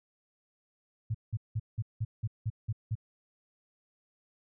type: tone bursts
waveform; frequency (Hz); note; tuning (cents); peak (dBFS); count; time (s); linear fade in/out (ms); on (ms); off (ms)
sine; 110; A2; 0; -28; 9; 1.1-2.954; 10; 46; 180
effects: none